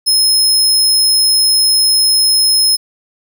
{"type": "tone", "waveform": "sawtooth", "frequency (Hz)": 5160, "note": "E8", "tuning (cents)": -38, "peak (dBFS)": -6, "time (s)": [0.06, 2.77], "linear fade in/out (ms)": 20, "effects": []}